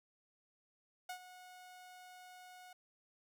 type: tone with ADSR envelope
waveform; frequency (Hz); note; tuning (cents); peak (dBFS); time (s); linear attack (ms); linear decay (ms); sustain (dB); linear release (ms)
sawtooth; 730; F#5; -24; -37; 1.09-2.73; 6; 85; -13; 4
effects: none